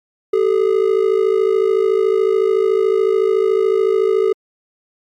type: ring-modulated tone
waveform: triangle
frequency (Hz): 412.6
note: G#4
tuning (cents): -11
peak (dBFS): -7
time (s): 0.33-4.33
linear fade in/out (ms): 5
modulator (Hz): 26.9
effects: MP3 96 kbps